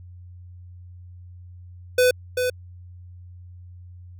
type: tone with echo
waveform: square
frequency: 501 Hz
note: B4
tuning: 25 cents sharp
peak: -15 dBFS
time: 1.98-2.11 s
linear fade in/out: 5 ms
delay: 390 ms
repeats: 1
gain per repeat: -6 dB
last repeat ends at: 2.5 s
effects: added 89 Hz sine -40 dBFS peak until 4.19 s